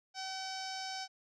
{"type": "tone with low-pass filter", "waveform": "sawtooth", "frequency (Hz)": 762, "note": "G5", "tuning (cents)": -49, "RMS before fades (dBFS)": -41, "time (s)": [0.14, 1.08], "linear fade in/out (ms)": 50, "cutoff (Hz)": 5400, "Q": 5.4, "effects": []}